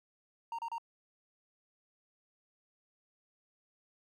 triangle tone bursts, 924 Hz, A#5, 16 cents flat, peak -34 dBFS, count 3, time 0.52-0.782 s, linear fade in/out 2 ms, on 66 ms, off 32 ms, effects none

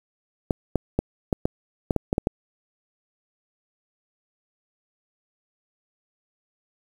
clicks, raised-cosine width 2 ms, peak -7 dBFS, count 10, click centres 0.508 / 0.757 / 0.99 / 1.328 / 1.455 / 1.908 / 1.963 / 2.129 / 2.181 / 2.271 s, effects 7-bit

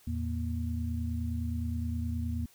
sine tone cluster, 81.8 / 111.4 / 236 Hz, E2 / A2 / A#3, -13 / +22 / +22 cents, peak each -32 / -38 / -36 dBFS, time 0.07-2.46 s, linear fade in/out 5 ms, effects white hiss -61 dBFS RMS until 2.54 s

